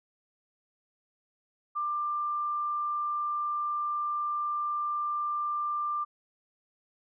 sine tone, 1188 Hz, D6, 20 cents sharp, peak -28 dBFS, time 1.75-6.05 s, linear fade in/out 20 ms, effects none

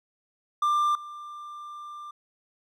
triangle tone with level steps, 1189 Hz, D6, 21 cents sharp, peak -19 / -36 dBFS, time 0.62-2.11 s, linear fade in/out 5 ms, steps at 0.95 s, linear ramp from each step 2 ms, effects none

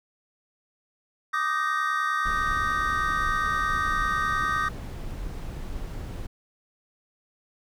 triangle chord, Eb major seventh, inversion third, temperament equal with one note detuned, 1174.7 / 1244.5 / 1547.3 / 1864.7 Hz, D6 / Eb6 / G6 / Bb6, 0 / 0 / -23 / 0 cents, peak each -28 / -25 / -29 / -29 dBFS, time 1.33-4.69 s, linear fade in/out 10 ms
brown noise, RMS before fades -34 dBFS, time 2.25-6.27 s, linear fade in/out 10 ms
effects none

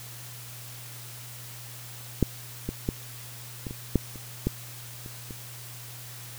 clicks, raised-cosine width 3 ms, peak -7 / -16 / -12 / -21 / -24 / -7 / -28 / -11 / -29 / -25 dBFS, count 10, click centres 2.227 / 2.69 / 2.889 / 3.668 / 3.709 / 3.957 / 4.158 / 4.47 / 5.061 / 5.308 s, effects added 120 Hz sine -44 dBFS peak until 6.38 s + white hiss -44 dBFS RMS until 6.38 s

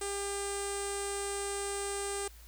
sawtooth tone with low-pass filter, 400 Hz, G4, 35 cents sharp, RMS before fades -36 dBFS, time 0.01-2.28 s, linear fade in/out 5 ms, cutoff 8600 Hz, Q 9.5, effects added 56 Hz sine -51 dBFS peak until 2.47 s + white hiss -58 dBFS RMS until 2.47 s

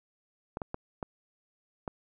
clicks, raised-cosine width 1 ms, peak -20 dBFS, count 5, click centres 0.571 / 0.618 / 0.744 / 1.028 / 1.878 s, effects none

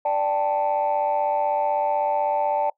sine chord, D suspended fourth, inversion none, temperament equal, 587.3 / 784 / 880 Hz, D5 / G5 / A5, 0 / 0 / 0 cents, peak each -23 / -24 / -22 dBFS, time 0.05-2.7 s, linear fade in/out 5 ms, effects noise-tail reverb RT60 0.1 s tail -22 dB re dry + tanh soft clip ceiling -14 dBFS

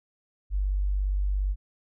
sine tone, 48.66 Hz, G1, 12 cents flat, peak -23 dBFS, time 0.5-1.56 s, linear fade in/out 50 ms, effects none

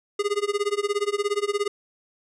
square tone with tremolo, 409.5 Hz, G#4, 24 cents flat, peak -20 dBFS, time 0.19-1.68 s, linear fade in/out 5 ms, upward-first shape sine, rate 17 Hz, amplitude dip 95%, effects resampled to 22050 Hz

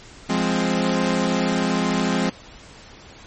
sawtooth chord, F minor, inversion none, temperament equal, 174.61 / 207.7 / 261.6 Hz, F3 / Ab3 / C4, 0 / 0 / 0 cents, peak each -20 / -19 / -19 dBFS, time 0.29-2.3 s, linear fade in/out 10 ms, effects pink hiss -44 dBFS RMS until 3.26 s + MP3 32 kbps

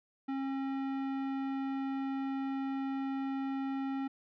sine tone with tanh clipping, 270.4 Hz, C#4, 43 cents flat, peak -35 dBFS, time 0.28-4.08 s, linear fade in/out 10 ms, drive 16 dB, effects none

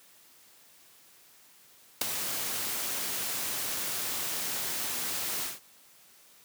white noise with ADSR envelope, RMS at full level -24 dBFS, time 2.01-5.6 s, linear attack 6 ms, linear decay 7 ms, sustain -9 dB, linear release 170 ms, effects white hiss -58 dBFS RMS until 6.44 s + high-pass 100 Hz 12 dB/octave

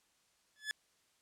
sawtooth tone with exponential growth, 1720 Hz, A6, 40 cents flat, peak -28 dBFS, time 0.56-0.71 s, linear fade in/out 0 ms, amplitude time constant 32 ms, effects white hiss -73 dBFS RMS until 1.21 s + low-pass 9000 Hz 12 dB/octave

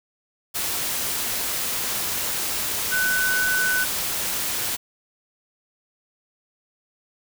sine tone in noise, 1500 Hz, F#6, 23 cents sharp, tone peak -20 dBFS, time 2.91-3.85 s, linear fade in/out 20 ms, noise white, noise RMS -26 dBFS, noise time 0.54-4.77 s, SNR +3 dB, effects none

